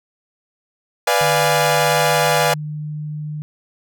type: chord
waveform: sawtooth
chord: B diminished seventh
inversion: none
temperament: equal with one note detuned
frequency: 493.9 / 590.4 / 698.5 / 830.6 Hz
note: B4 / D5 / F5 / Ab5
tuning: 0 / +9 / 0 / 0 cents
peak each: -16 dBFS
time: 1.07-2.54 s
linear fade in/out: 5 ms
type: tone with pitch glide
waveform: sine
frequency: 150 to 151.13 Hz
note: D3 to D3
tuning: +37 to +50 cents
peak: -24 dBFS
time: 1.21-3.42 s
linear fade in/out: 0 ms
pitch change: +13 cents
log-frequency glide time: 1.71-2.13 s
effects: none